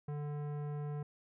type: tone with tanh clipping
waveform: sine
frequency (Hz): 147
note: D3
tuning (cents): +2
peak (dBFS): -39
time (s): 0.08-1.03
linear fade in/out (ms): 5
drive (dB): 16
effects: none